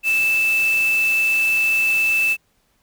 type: tone in noise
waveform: sine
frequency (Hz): 2637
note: E7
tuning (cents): 0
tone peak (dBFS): -15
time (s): 0.03-2.37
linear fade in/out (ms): 50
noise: white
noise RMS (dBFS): -32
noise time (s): 0.03-2.37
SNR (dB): +14
effects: pink hiss -64 dBFS RMS until 2.82 s